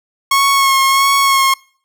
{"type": "tone with vibrato", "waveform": "sawtooth", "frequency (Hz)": 1093, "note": "C#6", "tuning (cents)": -25, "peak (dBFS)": -6, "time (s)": [0.31, 1.54], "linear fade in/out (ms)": 5, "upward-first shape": "sine", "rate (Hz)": 1.5, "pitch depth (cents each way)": 24, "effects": ["noise-tail reverb RT60 0.5 s tail -25 dB re dry"]}